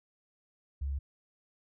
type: tone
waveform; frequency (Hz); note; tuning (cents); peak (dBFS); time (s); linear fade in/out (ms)
sine; 69.3; C#2; 0; -31; 0.81-0.99; 10
effects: none

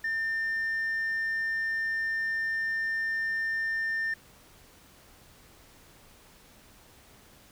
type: tone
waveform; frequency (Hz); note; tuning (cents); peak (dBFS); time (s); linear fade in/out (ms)
sine; 1800; A6; +39; -25; 0.04-4.14; 5
effects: tanh soft clip ceiling -26 dBFS + pink hiss -56 dBFS RMS until 7.51 s

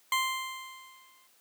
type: tone with exponential decay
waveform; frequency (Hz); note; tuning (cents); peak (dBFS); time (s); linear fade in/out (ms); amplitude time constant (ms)
20% pulse; 1046.5; C6; 0; -19; 0.12-1.27; 2; 250
effects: white hiss -64 dBFS RMS until 1.4 s + high-pass 200 Hz 12 dB/octave

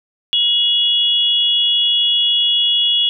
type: tone pair together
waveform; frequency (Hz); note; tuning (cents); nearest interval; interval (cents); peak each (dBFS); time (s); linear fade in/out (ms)
sine; 2888 / 3361; F#7 / G#7; -43 / +20; minor third; 263; -16 / -14; 0.33-3.09; 0
effects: none

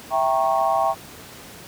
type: chord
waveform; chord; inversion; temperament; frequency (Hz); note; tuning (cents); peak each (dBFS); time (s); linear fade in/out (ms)
sine; E diminished seventh; none; equal with one note detuned; 659.3 / 784 / 932.3 / 1096.6; E5 / G5 / Bb5 / Db6; 0 / 0 / 0 / -19; -22 / -21 / -26 / -24; 0.1-0.95; 50
effects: pink hiss -41 dBFS RMS until 1.67 s + high-pass 80 Hz 12 dB/octave

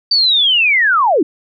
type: linear sweep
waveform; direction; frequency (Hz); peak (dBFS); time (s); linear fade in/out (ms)
sine; down; 4637 to 263.8; -9; 0.11-1.23; 5
effects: none

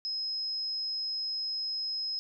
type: tone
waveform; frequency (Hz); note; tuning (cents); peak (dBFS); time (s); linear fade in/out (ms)
sine; 5120; D#8; +49; -31; 0.05-2.19; 0
effects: none

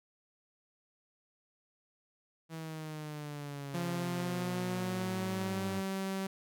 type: linear sweep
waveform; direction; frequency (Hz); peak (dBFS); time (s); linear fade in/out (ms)
sawtooth; down; 163 to 98; -36; 2.49-5.83; 50
type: tone with pitch glide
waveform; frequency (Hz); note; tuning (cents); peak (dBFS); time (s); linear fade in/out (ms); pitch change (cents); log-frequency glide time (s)
sawtooth; 173.4 to 192.4; F3 to G3; -12 to -32; -30; 3.74-6.27; 5; +180; 3.91-5.65
effects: none

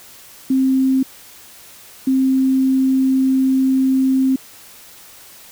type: tone bursts at uneven times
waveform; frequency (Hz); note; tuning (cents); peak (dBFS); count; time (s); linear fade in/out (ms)
sine; 263.9; C4; +15; -12; 2; 0.5-1.03 / 2.07-4.36; 5
effects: white hiss -42 dBFS RMS until 5.51 s

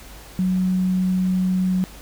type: tone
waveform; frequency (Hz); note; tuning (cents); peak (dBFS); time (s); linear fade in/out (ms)
sine; 185; F#3; 0; -17; 0.39-1.84; 0
effects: added 50 Hz sine -42 dBFS peak until 2.01 s + pink hiss -43 dBFS RMS until 2.01 s

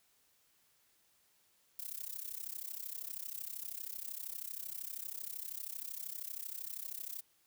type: noise with amplitude modulation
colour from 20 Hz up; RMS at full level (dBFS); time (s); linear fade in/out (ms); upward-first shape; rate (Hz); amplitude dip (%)
violet; -40; 1.79-7.21; 0; sine; 32.8; 90
effects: white hiss -72 dBFS RMS until 7.46 s

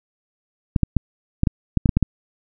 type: clicks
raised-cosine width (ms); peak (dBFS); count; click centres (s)
5; -3; 10; 0.762 / 0.833 / 0.967 / 1.434 / 1.472 / 1.773 / 1.858 / 1.892 / 1.97 / 2.027
effects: none

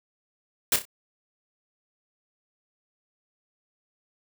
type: noise with echo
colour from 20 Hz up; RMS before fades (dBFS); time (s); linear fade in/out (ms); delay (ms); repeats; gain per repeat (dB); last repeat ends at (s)
white; -21; 0.72-0.76; 2; 31; 3; -9; 0.853
effects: none

